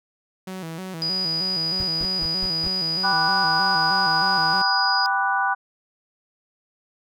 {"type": "tone with vibrato", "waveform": "sawtooth", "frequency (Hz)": 174.8, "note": "F3", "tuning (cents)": 2, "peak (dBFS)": -27, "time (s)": [0.47, 4.62], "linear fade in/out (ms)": 5, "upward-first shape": "square", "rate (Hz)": 3.2, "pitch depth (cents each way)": 120}
{"type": "tone", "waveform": "sine", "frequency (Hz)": 4919, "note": "D#8", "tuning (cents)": -21, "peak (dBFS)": -22, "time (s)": [1.02, 5.06], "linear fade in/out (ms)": 0}
{"type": "noise bursts", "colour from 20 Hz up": "brown", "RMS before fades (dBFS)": -31, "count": 5, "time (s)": [1.8, 2.675], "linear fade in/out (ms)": 0, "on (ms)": 39, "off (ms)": 170}
{"type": "chord", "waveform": "sine", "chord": "G major seventh", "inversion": "none", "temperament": "equal", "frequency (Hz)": [784, 987.8, 1174.7, 1480], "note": ["G5", "B5", "D6", "F#6"], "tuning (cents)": [0, 0, 0, 0], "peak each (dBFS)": [-24, -25, -27, -23], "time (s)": [3.03, 5.55], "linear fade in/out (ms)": 20}
{"effects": []}